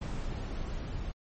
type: noise with level ramp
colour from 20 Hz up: brown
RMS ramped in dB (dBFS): -34 to -37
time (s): 0.01-1.12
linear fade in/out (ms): 10
effects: MP3 32 kbps